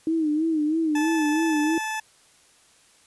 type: tone with vibrato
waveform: sine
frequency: 312.8 Hz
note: D#4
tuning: 9 cents sharp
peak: -20 dBFS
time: 0.07-1.78 s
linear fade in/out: 2 ms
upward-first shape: sine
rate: 3.1 Hz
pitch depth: 84 cents each way
type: tone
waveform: 20% pulse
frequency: 871 Hz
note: A5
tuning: 18 cents flat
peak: -22 dBFS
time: 0.95-2 s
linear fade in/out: 5 ms
effects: white hiss -57 dBFS RMS until 3.06 s + resampled to 24000 Hz